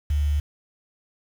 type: tone with quantisation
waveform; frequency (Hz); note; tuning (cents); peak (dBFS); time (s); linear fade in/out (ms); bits
sine; 73.1; D2; -7; -19; 0.1-0.4; 5; 7
effects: none